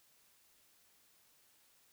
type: silence
effects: white hiss -69 dBFS RMS until 1.92 s